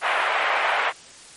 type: band-pass noise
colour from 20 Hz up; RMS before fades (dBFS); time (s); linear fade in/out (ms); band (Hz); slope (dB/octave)
pink; -22; 0.01-0.93; 50; 650 to 2600; 24
effects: white hiss -45 dBFS RMS until 1.36 s + MP3 48 kbps